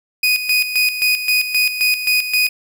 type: tone with tremolo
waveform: 30% pulse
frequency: 2489 Hz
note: D#7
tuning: in tune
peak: -10 dBFS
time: 0.23-2.49 s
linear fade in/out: 5 ms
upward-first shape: square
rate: 3.8 Hz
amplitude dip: 65%
effects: none